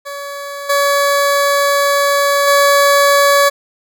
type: tone with level steps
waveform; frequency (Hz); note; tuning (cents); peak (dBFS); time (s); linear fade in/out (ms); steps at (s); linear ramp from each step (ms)
20% pulse; 566; C#5; +36; -19 / -6 / -3; 0.05-3.5; 20; 0.69 / 2.47; 10
effects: none